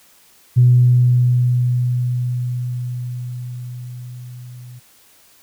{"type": "tone with level ramp", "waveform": "sine", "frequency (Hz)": 123.47, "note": "B2", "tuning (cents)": 0, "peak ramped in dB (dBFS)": [-6, -34], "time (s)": [0.56, 4.8], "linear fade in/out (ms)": 20, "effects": ["tanh soft clip ceiling -2 dBFS", "white hiss -51 dBFS RMS until 5.42 s"]}